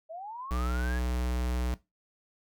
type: linear sweep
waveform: sine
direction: up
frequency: 620 to 1708 Hz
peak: -38 dBFS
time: 0.09-1 s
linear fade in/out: 20 ms
type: tone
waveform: square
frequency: 61.5 Hz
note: B1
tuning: 7 cents flat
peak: -29 dBFS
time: 0.51-1.74 s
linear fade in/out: 0 ms
effects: noise-tail reverb RT60 0.2 s tail -17 dB re dry